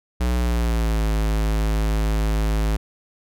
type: tone with pitch glide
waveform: square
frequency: 60.9 to 53.32 Hz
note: B1 to G#1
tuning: -24 to +46 cents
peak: -19 dBFS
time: 0.2-2.77 s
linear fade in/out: 10 ms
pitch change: -230 cents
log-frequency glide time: 0.36-1.07 s
effects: none